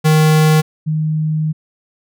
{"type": "tone pair in turn", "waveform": ["square", "sine"], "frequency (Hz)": [155.56, 155.56], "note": ["D#3", "D#3"], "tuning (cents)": [0, 0], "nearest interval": "unison", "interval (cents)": 0, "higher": "neither", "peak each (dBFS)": [-9, -14], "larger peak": "first", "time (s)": [[0.04, 0.62], [0.86, 1.53]], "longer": "second", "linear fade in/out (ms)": 20, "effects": []}